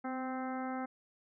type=harmonic tone with a mistuned harmonic; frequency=260 Hz; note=C4; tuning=11 cents flat; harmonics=1 / 2 / 3 / 4 / 5 / 6 / 7 / 8; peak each=-38 / -45 / -41 / -50 / -46 / -50 / -56 / -53 dBFS; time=0.04-0.86 s; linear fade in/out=10 ms; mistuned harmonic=1; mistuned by=-20 cents; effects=none